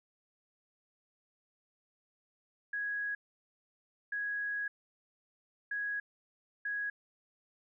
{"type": "tone bursts at uneven times", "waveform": "sine", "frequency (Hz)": 1661.2, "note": "G#6", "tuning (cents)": 0, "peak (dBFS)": -33, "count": 4, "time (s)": [[2.73, 3.15], [4.12, 4.68], [5.71, 6], [6.65, 6.9]], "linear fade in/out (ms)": 5, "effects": []}